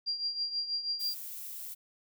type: tone with tremolo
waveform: sine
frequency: 4764 Hz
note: D8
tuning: 24 cents sharp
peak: -28 dBFS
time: 0.06-1.15 s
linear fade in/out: 20 ms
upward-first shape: triangle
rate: 6.2 Hz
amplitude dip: 75%
type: noise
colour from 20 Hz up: violet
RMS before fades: -42 dBFS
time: 0.99-1.75 s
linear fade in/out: 20 ms
effects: none